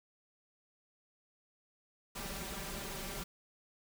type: noise with comb filter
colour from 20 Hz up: pink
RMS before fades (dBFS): -42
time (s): 2.15-3.24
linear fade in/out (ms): 10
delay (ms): 5.1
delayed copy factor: +1
effects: none